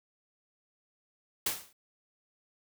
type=noise with exponential decay; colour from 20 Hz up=white; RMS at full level=-27 dBFS; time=1.46-1.73 s; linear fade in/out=5 ms; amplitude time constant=58 ms; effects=none